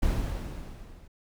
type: noise with level ramp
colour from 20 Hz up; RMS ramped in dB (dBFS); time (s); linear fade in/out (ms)
brown; -25 to -50; 0.02-1.08; 10
effects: none